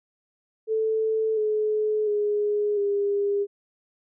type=tone with pitch steps; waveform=sine; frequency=440 / 427.7 / 415.8 / 404.2 Hz; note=A4 / A4 / G#4 / G#4; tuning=0 / -49 / +2 / -47 cents; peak=-21 dBFS; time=0.67-3.47 s; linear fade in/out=50 ms; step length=700 ms; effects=none